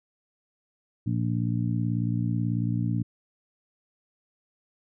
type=harmonic tone; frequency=58.27 Hz; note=A#1; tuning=in tune; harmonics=2 / 3 / 4 / 5; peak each=-26 / -30 / -32 / -34 dBFS; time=1.06-3.03 s; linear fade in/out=10 ms; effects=none